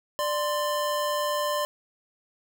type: tone pair together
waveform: square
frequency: 592 / 1041.8 Hz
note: D5 / C6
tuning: +14 / -8 cents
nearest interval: minor seventh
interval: 978 cents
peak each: -28 / -29 dBFS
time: 0.19-1.65 s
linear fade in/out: 0 ms
effects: none